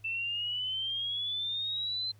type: exponential sweep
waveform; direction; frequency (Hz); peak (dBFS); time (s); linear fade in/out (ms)
sine; up; 2655 to 4109; -31; 0.04-2.12; 10
effects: added 104 Hz sine -55 dBFS peak until 2.19 s + pink hiss -67 dBFS RMS until 2.19 s